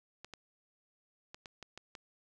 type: clicks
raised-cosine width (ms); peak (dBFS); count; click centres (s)
0.2; -29; 7; 0.246 / 0.337 / 1.345 / 1.458 / 1.627 / 1.776 / 1.952
effects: none